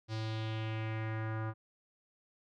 square tone with low-pass filter sweep, 110.3 Hz, A2, 5 cents sharp, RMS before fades -37 dBFS, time 0.08-1.54 s, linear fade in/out 50 ms, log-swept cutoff 4900 to 1300 Hz, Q 2.5, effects none

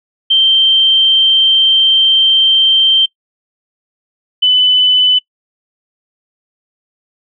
sine tone pair in turn, 3136 / 3005 Hz, G7 / F#7, 0 / +26 cents, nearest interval minor second, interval 74 cents, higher first, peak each -6 dBFS, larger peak neither, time 0.3-3.06 / 4.42-5.19 s, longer first, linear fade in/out 10 ms, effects noise-tail reverb RT60 0.1 s tail -23 dB re dry

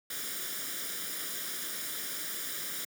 white noise with comb filter, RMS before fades -37 dBFS, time 0.1-2.85 s, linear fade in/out 5 ms, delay 0.57 ms, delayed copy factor +0.7, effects high-pass 200 Hz 12 dB/octave

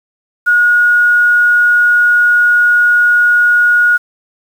sine tone with quantisation, 1445 Hz, F#6, 41 cents flat, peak -6 dBFS, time 0.46-3.98 s, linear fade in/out 20 ms, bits 6, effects none

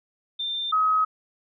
sine tone pair in turn, 3586 / 1270.2 Hz, A7 / D#6, +32 / +35 cents, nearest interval octave + tritone, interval 1797 cents, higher first, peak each -26 / -18 dBFS, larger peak second, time 0.39-0.72 / 0.72-1.05 s, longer neither, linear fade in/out 10 ms, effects none

